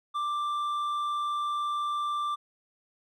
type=tone with hard clipping; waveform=sine; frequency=1179 Hz; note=D6; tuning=6 cents sharp; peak=-29 dBFS; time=0.14-2.36 s; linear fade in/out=20 ms; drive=5 dB; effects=none